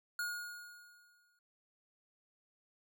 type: tone with exponential decay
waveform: square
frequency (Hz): 1437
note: F6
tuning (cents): +49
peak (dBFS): -35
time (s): 0.19-1.39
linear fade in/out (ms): 2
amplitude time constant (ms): 260
effects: none